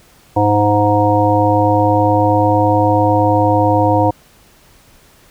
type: harmonic tone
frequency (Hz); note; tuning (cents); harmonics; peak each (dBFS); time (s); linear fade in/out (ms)
103.83; G#2; 0; 1 / 3 / 5 / 7 / 9; -16 / -16 / -16 / -16 / -16; 0.36-4.11; 10
effects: pink hiss -48 dBFS RMS until 5.3 s